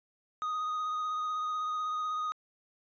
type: tone with vibrato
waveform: triangle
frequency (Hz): 1244.5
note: D#6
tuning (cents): 0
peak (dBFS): -29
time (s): 0.42-2.32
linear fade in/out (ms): 0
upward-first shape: sine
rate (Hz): 16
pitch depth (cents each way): 19
effects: resampled to 16000 Hz